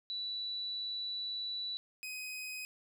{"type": "tone pair in turn", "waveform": ["sine", "sawtooth"], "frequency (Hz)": [3951, 2513], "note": ["B7", "D#7"], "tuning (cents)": [0, 17], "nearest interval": "minor sixth", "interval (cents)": 783, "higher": "first", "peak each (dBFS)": [-36, -37], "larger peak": "first", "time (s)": [[0.1, 1.77], [2.03, 2.65]], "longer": "first", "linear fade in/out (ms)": 0, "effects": []}